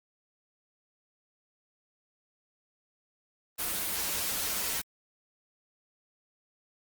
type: noise with comb filter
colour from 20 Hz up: white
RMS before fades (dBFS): -32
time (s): 3.58-4.82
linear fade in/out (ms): 20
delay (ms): 7.8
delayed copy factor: -0.75
effects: Opus 32 kbps